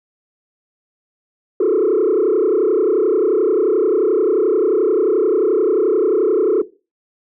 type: tone with frequency modulation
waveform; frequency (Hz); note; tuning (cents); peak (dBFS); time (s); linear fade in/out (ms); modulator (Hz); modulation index
sine; 400; G4; +35; -10; 1.6-6.62; 5; 31.4; 1.9
effects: noise-tail reverb RT60 0.3 s tail -17 dB re dry + tanh soft clip ceiling -10 dBFS